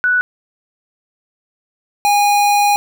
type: tone pair in turn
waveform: sine / square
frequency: 1480 / 819.7 Hz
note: F#6 / G#5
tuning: 0 / -23 cents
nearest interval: minor seventh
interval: 1023 cents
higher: first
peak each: -11 dBFS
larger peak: neither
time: 0.04-0.21 / 2.05-2.76 s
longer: second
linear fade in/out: 0 ms
effects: none